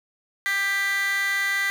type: tone with high-pass filter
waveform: 15% pulse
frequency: 395.3 Hz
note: G4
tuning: 15 cents sharp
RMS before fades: -24 dBFS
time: 0.46-1.7 s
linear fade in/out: 0 ms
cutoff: 1900 Hz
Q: 7
effects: none